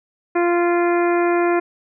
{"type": "harmonic tone", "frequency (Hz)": 347.1, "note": "F4", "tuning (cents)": -11, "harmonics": [1, 2, 3, 4, 5, 6, 7], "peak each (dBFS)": [-16, -22, -26, -28, -30, -32, -33], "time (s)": [0.35, 1.6], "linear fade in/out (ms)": 10, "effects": []}